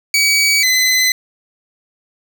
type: tone pair in turn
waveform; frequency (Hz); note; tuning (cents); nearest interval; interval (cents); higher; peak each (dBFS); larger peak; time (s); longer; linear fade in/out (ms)
20% pulse; 2275 / 2027; C#7 / B6; +44 / +45; major second; 199; first; -6; neither; 0.14-0.63 / 0.63-1.12; neither; 2
effects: none